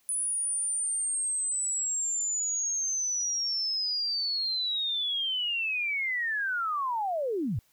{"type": "linear sweep", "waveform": "sine", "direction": "down", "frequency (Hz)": [9956, 88], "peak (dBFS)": -27, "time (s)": [0.09, 7.59], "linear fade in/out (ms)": 0, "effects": ["white hiss -67 dBFS RMS until 7.72 s"]}